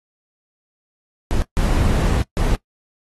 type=noise bursts at uneven times; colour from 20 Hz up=brown; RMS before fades=-17 dBFS; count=3; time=1.31-1.42 / 1.57-2.22 / 2.37-2.55 s; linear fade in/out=0 ms; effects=noise-tail reverb RT60 0.1 s tail -19 dB re dry + AAC 32 kbps